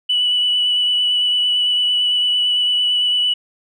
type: tone with vibrato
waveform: sine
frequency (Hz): 2960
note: F#7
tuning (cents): 0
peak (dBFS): -13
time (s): 0.09-3.34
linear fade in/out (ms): 10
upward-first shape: sine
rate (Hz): 8.9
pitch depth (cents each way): 15
effects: tanh soft clip ceiling -9 dBFS